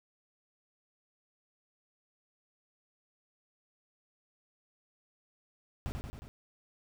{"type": "noise with echo", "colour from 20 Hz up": "brown", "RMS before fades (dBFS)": -36, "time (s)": [5.86, 5.92], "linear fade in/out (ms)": 0, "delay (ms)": 90, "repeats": 4, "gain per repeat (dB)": -3, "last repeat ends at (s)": 6.28, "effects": []}